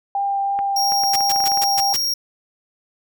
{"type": "tone with vibrato", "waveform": "sine", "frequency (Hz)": 795, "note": "G5", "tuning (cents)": 24, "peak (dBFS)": -18, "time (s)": [0.15, 1.93], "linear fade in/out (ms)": 2, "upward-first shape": "triangle", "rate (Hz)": 2.9, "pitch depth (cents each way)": 9}
{"type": "clicks", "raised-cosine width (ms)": 0.5, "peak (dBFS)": -17, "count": 10, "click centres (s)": [0.59, 0.921, 1.036, 1.207, 1.361, 1.404, 1.44, 1.518, 1.574, 1.636]}
{"type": "tone", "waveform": "45% pulse", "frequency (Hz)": 5588, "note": "F8", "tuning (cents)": 0, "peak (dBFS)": -19, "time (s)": [0.76, 2.14], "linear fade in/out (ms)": 5}
{"type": "noise bursts", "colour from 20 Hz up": "white", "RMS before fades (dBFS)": -24, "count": 6, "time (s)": [1.13, 1.966], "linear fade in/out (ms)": 5, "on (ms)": 31, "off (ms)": 130}
{"effects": []}